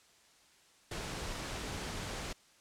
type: noise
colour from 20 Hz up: pink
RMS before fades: -40 dBFS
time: 0.91-2.33 s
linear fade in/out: 5 ms
effects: white hiss -64 dBFS RMS until 2.6 s + low-pass 8000 Hz 12 dB/octave